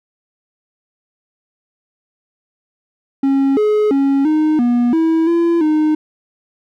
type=tone with pitch steps; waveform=triangle; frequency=273 / 423.5 / 275.5 / 308.9 / 241.3 / 324.5 / 338.5 / 307.7 Hz; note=C#4 / G#4 / C#4 / D#4 / B3 / E4 / E4 / D#4; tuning=-26 / +34 / -11 / -12 / -40 / -27 / +46 / -19 cents; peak=-9 dBFS; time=3.23-5.95 s; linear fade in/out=5 ms; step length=340 ms; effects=none